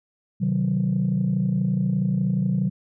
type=chord; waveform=sine; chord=C diminished; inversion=none; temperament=equal with one note detuned; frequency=130.81 / 155.56 / 187.58 Hz; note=C3 / Eb3 / Gb3; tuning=0 / 0 / +24 cents; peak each=-24 / -25 / -21 dBFS; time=0.4-2.7 s; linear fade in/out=20 ms; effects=tanh soft clip ceiling -14 dBFS